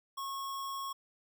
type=tone with sample-and-hold; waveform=sine; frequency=1091 Hz; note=C#6; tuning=28 cents flat; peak=-36 dBFS; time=0.17-0.93 s; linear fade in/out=10 ms; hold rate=4410 Hz; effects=none